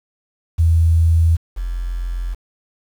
sine tone pair in turn, 82.4 / 43.7 Hz, E2 / F1, 0 / +2 cents, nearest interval major seventh, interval 1098 cents, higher first, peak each -10 / -20 dBFS, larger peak first, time 0.58-1.37 / 1.56-2.35 s, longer neither, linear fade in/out 20 ms, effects 7-bit

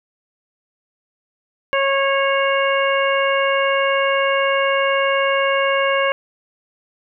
harmonic tone with a mistuned harmonic, 548 Hz, C#5, 20 cents flat, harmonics 1 / 2 / 3 / 4 / 5, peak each -18 / -21 / -23 / -24 / -25 dBFS, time 1.73-6.12 s, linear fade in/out 0 ms, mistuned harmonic 5, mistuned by +37 cents, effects none

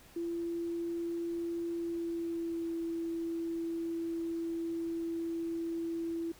sine tone with pitch glide, 339 to 332.8 Hz, E4 to E4, +49 to +17 cents, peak -33 dBFS, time 0.16-6.32 s, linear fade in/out 5 ms, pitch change -32 cents, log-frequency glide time 1.7-2.73 s, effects pink hiss -58 dBFS RMS until 6.39 s

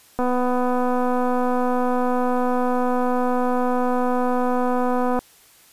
click train, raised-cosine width 1 ms, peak -10 dBFS, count 1246, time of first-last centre 0.19-5.19 s, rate 249 Hz, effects white hiss -52 dBFS RMS until 5.72 s + resampled to 32000 Hz

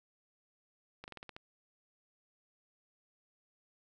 slowing click train, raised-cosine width 0.3 ms, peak -30 dBFS, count 7, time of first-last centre 1.04-1.365 s, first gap 39 ms, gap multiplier 1.13, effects none

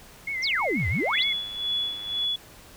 sine tone with vibrato, 2120 Hz, C7, 22 cents sharp, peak -27 dBFS, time 0.27-1.33 s, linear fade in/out 5 ms, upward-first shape sine, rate 6.2 Hz, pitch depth 80 cents each way
sine exponential two-way sweep, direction down then up, 6272 to 74.5 to 5150 Hz, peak -24 dBFS, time 0.42-1.24 s, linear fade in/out 20 ms, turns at 0.89 s
click train, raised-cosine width 0.3 ms, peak -31 dBFS, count 150, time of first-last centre 0.8-2.247 s, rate 103 Hz
sine tone with tremolo, 3407 Hz, G#7, 44 cents sharp, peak -23 dBFS, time 1.13-2.36 s, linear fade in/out 5 ms, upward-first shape sine, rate 2 Hz, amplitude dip 70%
effects pink hiss -49 dBFS RMS until 2.76 s

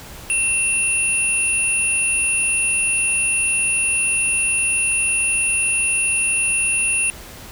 sine tone pair together, 2700 / 9669 Hz, E7 / D9, +41 / +49 cents, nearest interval octave + minor seventh, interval 2208 cents, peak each -19 / -19 dBFS, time 0.3-7.1 s, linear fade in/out 0 ms, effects added 60 Hz sine -46 dBFS peak until 7.51 s + pink hiss -38 dBFS RMS until 7.51 s

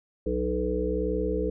harmonic tone with a mistuned harmonic, 61.74 Hz, B1, in tune, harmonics 1 / 3 / 5 / 7 / 8, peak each -31 / -34 / -32 / -29 / -31 dBFS, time 0.26-1.5 s, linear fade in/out 5 ms, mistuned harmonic 3, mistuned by -21 cents, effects none

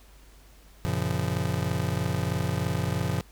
square chord, Gb major seventh, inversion none, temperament just, 92.5 / 115.62 / 138.75 / 173.43 Hz, Gb2 / Bb2 / Db3 / F3, 0 / -14 / +2 / -12 cents, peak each -32 dBFS, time 0.85-3.21 s, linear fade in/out 0 ms, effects added 50 Hz sine -51 dBFS peak until 3.31 s + pink hiss -57 dBFS RMS until 3.31 s

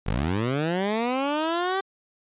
15% pulse linear sweep, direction up, 41.2 to 392 Hz, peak -17 dBFS, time 0.06-1.81 s, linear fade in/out 10 ms, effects resampled to 8000 Hz

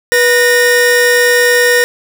45% pulse tone pair together, 487.9 / 1842 Hz, B4 / A#6, -21 / -21 cents, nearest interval octave + major seventh, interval 2300 cents, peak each -10 dBFS, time 0.12-1.84 s, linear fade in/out 0 ms, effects none

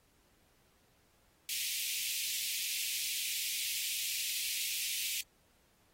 pink high-pass noise, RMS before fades -37 dBFS, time 1.49-5.21 s, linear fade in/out 2 ms, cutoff 2300 Hz, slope 48 dB/octave, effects pink hiss -70 dBFS RMS until 5.93 s + AAC 48 kbps

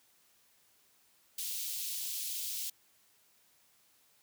white high-pass noise, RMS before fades -38 dBFS, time 1.38-2.7 s, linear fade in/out 5 ms, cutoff 3000 Hz, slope 24 dB/octave, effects white hiss -68 dBFS RMS until 4.22 s + high-pass 60 Hz 12 dB/octave

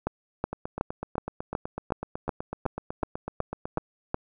two click trains, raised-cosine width 1 ms, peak -12 / -18 dBFS, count 12 / 27, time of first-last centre 0.07-4.144 / 0.53-3.78 s, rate 2.7 / 8 Hz, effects none

